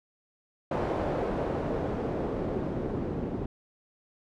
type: noise with low-pass filter sweep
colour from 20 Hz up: white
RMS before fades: -31 dBFS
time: 0.71-3.46 s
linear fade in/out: 5 ms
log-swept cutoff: 650 to 320 Hz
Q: 1.1
effects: none